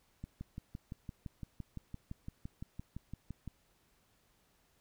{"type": "click train", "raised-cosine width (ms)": 5, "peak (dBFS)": -30, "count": 20, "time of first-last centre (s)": [0.24, 3.477], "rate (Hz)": 5.87, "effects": ["pink hiss -72 dBFS RMS until 4.8 s"]}